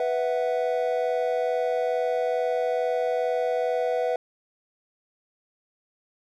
triangle chord, B suspended fourth, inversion none, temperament just, 493.9 / 658.5 / 740.8 Hz, B4 / E5 / F#5, 0 / -2 / +2 cents, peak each -23 / -26 / -28 dBFS, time 0-4.16 s, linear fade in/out 2 ms, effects none

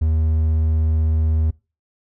triangle tone, 79 Hz, D#2, 27 cents sharp, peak -13 dBFS, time 0.01-1.51 s, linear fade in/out 10 ms, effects noise-tail reverb RT60 0.3 s tail -23 dB re dry

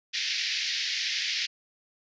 white band-pass noise, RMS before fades -30 dBFS, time 0.13-1.47 s, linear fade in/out 20 ms, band 1800 to 5500 Hz, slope 48 dB/octave, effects resampled to 16000 Hz

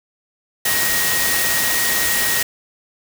sine tone in noise, 1883 Hz, A#6, 17 cents sharp, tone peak -22 dBFS, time 0.65-2.43 s, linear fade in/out 5 ms, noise white, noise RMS -19 dBFS, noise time 0.65-2.43 s, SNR -6 dB, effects none

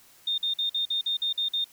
sine tone bursts, 3648 Hz, A#7, 38 cents flat, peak -24 dBFS, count 9, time 0.27-1.644 s, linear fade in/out 5 ms, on 110 ms, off 48 ms, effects white hiss -56 dBFS RMS until 1.72 s

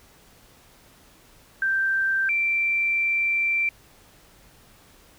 sine tone pair in turn, 1568 / 2349 Hz, G6 / D7, 0 / 0 cents, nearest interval perfect fifth, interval 700 cents, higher second, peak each -20 dBFS, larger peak neither, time 1.62-2.29 / 2.29-3.69 s, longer second, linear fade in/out 2 ms, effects pink hiss -54 dBFS RMS until 5.18 s

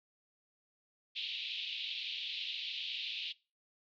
white band-pass noise, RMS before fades -40 dBFS, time 1.15-3.33 s, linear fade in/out 20 ms, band 2600 to 3900 Hz, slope 48 dB/octave, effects noise-tail reverb RT60 0.3 s tail -21 dB re dry + MP3 96 kbps

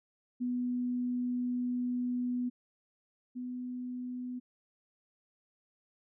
sine tone pair in turn, 246.9 / 249.2 Hz, B3 / B3, 0 / +16 cents, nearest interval unison, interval 16 cents, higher second, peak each -30 / -36 dBFS, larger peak first, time 0.4-2.5 / 3.35-4.4 s, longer first, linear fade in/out 20 ms, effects none

